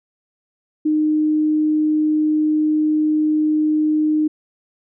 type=tone; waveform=sine; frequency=306.8 Hz; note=D#4; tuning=24 cents flat; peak=-14 dBFS; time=0.85-4.28 s; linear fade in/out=10 ms; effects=none